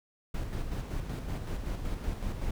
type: noise with tremolo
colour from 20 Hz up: brown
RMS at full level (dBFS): -33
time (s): 0.34-2.51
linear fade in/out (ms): 5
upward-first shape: square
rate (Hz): 5.3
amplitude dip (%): 40
effects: none